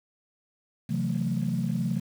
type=chord; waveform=sine; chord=F# half-diminished seventh; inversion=second; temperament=just; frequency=133.2 / 166.5 / 185 / 222 Hz; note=C3 / E3 / F#3 / A3; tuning=+31 / +18 / 0 / +16 cents; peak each=-30 dBFS; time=0.89-2 s; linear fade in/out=10 ms; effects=tanh soft clip ceiling -17 dBFS + 8-bit